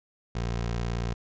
20% pulse tone, 58.27 Hz, A#1, in tune, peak -23 dBFS, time 0.35-1.14 s, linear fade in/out 5 ms, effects resampled to 16000 Hz

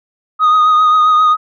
sine tone with vibrato, 1244.5 Hz, D#6, in tune, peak -4 dBFS, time 0.39-1.37 s, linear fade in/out 50 ms, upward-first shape triangle, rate 7.5 Hz, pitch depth 32 cents each way, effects tanh soft clip ceiling -6 dBFS

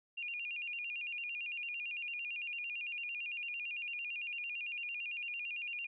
sine tone with vibrato, 2600 Hz, E7, 24 cents flat, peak -38 dBFS, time 0.17-5.87 s, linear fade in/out 10 ms, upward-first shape square, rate 8.9 Hz, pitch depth 110 cents each way, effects none

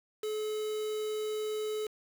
triangle tone with quantisation, 428.8 Hz, A4, 45 cents flat, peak -30 dBFS, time 0.23-1.87 s, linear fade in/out 5 ms, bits 7, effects none

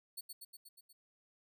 10% pulse tone with echo, 4421 Hz, C#8, 5 cents flat, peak -35 dBFS, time 0.17-0.21 s, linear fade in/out 10 ms, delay 120 ms, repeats 6, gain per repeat -3 dB, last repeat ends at 0.93 s, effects none

